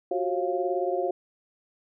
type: tone cluster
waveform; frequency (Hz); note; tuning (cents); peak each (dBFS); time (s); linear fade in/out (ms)
sine; 359.4 / 377.5 / 542 / 698; F4 / F#4 / C#5 / F5; +50 / +35 / -39 / -1; -30; 0.11-1.11; 5
effects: none